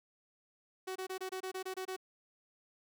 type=tone bursts; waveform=sawtooth; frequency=375 Hz; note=F#4; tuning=23 cents sharp; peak=-34 dBFS; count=10; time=0.87-1.965 s; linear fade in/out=10 ms; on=87 ms; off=25 ms; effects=none